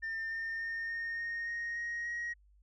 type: tone with pitch steps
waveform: sine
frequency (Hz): 1802 / 1814.5 / 1827.2 / 1839.9 / 1852.7 / 1865.5 / 1878.5 / 1891.6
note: A6 / A#6 / A#6 / A#6 / A#6 / A#6 / A#6 / A#6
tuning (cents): +41 / -47 / -35 / -23 / -11 / +1 / +13 / +25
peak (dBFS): -33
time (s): 0.02-2.34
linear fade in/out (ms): 20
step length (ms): 290
effects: tanh soft clip ceiling -33 dBFS + added 50 Hz sine -61 dBFS peak until 2.62 s